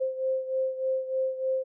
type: beating tone pair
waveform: sine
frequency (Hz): 523.3 / 526.6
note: C5 / C5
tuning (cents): 0 / +11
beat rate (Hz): 3.3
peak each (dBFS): -27 / -32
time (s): 0-1.64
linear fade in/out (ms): 20
effects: none